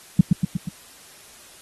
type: tone with echo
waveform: sine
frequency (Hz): 174.61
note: F3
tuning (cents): 0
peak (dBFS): -6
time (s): 0.19-0.21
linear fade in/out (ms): 5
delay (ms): 120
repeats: 4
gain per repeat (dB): -4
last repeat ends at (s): 0.69
effects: white hiss -47 dBFS RMS until 1.61 s + AAC 32 kbps